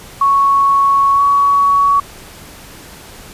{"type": "tone with pitch glide", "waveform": "sine", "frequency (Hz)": [1108.7, 1124.8], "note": ["C#6", "C#6"], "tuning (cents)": [0, 25], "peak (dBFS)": -8, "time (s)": [0.21, 2], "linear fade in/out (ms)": 5, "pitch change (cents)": 25, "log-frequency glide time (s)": [1.13, 1.22], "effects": ["pink hiss -36 dBFS RMS until 3.33 s", "resampled to 32000 Hz"]}